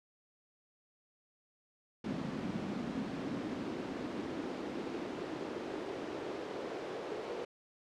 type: noise with high-pass filter sweep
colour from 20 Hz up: brown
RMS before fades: -40 dBFS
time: 2.04-7.45 s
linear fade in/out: 5 ms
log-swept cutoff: 210 to 440 Hz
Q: 2.5
effects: low-pass 5000 Hz 12 dB/octave